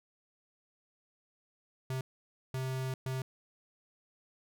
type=tone bursts at uneven times; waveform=square; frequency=130.81 Hz; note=C3; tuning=in tune; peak=-34 dBFS; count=3; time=1.9-2.01 / 2.54-2.94 / 3.06-3.22 s; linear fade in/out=2 ms; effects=none